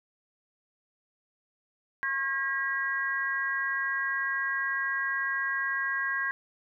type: tone cluster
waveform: sine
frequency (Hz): 1086 / 1622 / 1924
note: C#6 / G#6 / B6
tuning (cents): -36 / -41 / -46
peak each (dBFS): -35 / -29 / -33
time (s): 2.03-6.31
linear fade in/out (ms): 0
effects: none